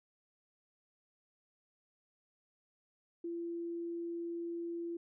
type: tone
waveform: sine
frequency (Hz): 339.8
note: F4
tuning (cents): -47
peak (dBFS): -37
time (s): 3.24-4.97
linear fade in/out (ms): 5
effects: none